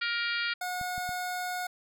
harmonic tone, 470 Hz, A#4, 14 cents sharp, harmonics 3 / 4 / 5 / 6 / 7 / 8 / 9 / 10, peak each -32 / -36 / -35 / -40 / -39 / -43 / -41 / -41 dBFS, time 0.01-0.54 s, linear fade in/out 10 ms
25% pulse tone, 725 Hz, F#5, 35 cents flat, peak -28 dBFS, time 0.61-1.67 s, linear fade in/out 5 ms
clicks, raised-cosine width 5 ms, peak -32 dBFS, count 3, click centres 0.813 / 0.98 / 1.092 s
effects none

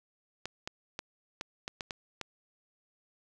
clicks, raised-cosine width 0.2 ms, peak -19 dBFS, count 8, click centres 0.456 / 0.675 / 0.991 / 1.411 / 1.679 / 1.808 / 1.908 / 2.213 s, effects none

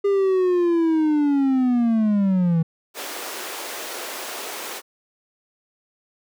triangle linear sweep, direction down, 404.3 to 160.3 Hz, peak -14 dBFS, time 0.04-2.63 s, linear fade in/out 10 ms
pink high-pass noise, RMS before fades -32 dBFS, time 2.94-4.82 s, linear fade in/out 50 ms, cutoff 360 Hz, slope 24 dB/octave
effects none

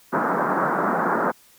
white band-pass noise, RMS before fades -22 dBFS, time 0.12-1.32 s, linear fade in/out 20 ms, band 160 to 1500 Hz, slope 48 dB/octave, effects white hiss -54 dBFS RMS until 1.58 s

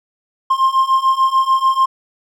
triangle beating tone pair, 1055 / 1061.8 Hz, C6 / C6, +14 / +25 cents, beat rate 6.8 Hz, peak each -14 / -12 dBFS, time 0.5-1.86 s, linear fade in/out 10 ms, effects none

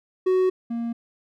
triangle tone pair in turn, 371.8 / 233.3 Hz, F#4 / A#3, +8 / +2 cents, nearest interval minor sixth, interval 806 cents, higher first, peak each -15 / -23 dBFS, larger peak first, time 0.26-0.5 / 0.7-0.93 s, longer first, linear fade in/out 10 ms, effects none

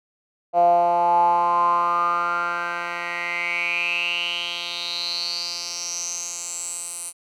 10% pulse tone with band-pass filter sweep, 173.1 Hz, F3, 15 cents flat, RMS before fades -23 dBFS, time 0.53-7.13 s, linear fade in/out 50 ms, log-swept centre 660 to 9400 Hz, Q 8.3, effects none

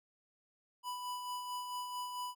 square tone with tremolo, 990 Hz, B5, 4 cents sharp, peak -38 dBFS, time 0.83-2.35 s, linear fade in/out 50 ms, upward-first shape sine, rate 4.5 Hz, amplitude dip 40%, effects none

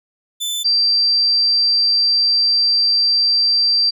sawtooth / sine tone pair in turn, 3520 / 4699 Hz, A7 / D8, 0 / 0 cents, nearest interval perfect fourth, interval 500 cents, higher second, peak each -17 / -12 dBFS, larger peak second, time 0.4-0.64 / 0.64-3.91 s, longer second, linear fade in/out 20 ms, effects none

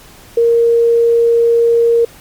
sine tone, 466.2 Hz, A#4, in tune, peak -7 dBFS, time 0.37-2.05 s, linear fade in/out 5 ms, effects pink hiss -40 dBFS RMS until 2.2 s + MP3 96 kbps

